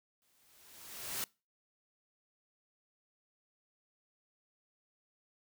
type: noise with exponential growth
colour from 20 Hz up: white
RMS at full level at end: -36 dBFS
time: 0.22-1.24 s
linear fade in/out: 0 ms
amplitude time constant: 220 ms
effects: noise-tail reverb RT60 0.3 s tail -24 dB re dry